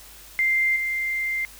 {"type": "tone with level steps", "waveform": "sine", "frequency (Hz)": 2093, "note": "C7", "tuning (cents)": 0, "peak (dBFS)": [-18, -23], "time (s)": [0.39, 1.45], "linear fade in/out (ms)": 0, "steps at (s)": 0.76, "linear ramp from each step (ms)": 2, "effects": ["added 50 Hz sine -51 dBFS peak until 1.59 s", "white hiss -46 dBFS RMS until 1.59 s"]}